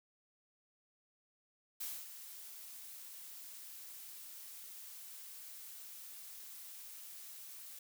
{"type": "noise with ADSR envelope", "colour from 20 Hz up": "blue", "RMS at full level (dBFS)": -41, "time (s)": [1.8, 7.79], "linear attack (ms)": 11, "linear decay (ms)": 240, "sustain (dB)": -10, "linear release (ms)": 4, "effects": []}